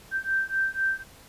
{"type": "beating tone pair", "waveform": "sine", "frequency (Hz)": [1563, 1567], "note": ["G6", "G6"], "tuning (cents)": [-6, -1], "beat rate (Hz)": 4, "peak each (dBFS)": [-27, -27], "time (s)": [0.11, 1.04], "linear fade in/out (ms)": 50, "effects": ["pink hiss -51 dBFS RMS until 1.28 s", "resampled to 32000 Hz"]}